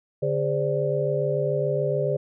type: tone cluster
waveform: sine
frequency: 144 / 406.7 / 518 / 585 Hz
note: D3 / G#4 / C5 / D5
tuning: -34 / -36 / -17 / -7 cents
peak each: -27 dBFS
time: 0.22-2.17 s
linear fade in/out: 10 ms
effects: none